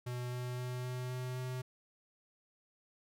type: tone with pitch steps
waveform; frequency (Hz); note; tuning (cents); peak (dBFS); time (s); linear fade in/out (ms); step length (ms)
square; 123.47 / 124.26 / 125.05 / 125.85 / 126.65 / 127.46; B2 / B2 / B2 / B2 / B2 / C3; 0 / +11 / +22 / +33 / +44 / -45; -38; 0.06-1.62; 10; 260
effects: none